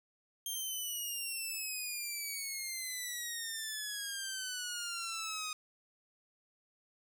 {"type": "exponential sweep", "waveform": "10% pulse", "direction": "down", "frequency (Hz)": [3201, 1242], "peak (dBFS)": -29, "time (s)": [0.46, 5.53], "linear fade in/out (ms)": 2, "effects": []}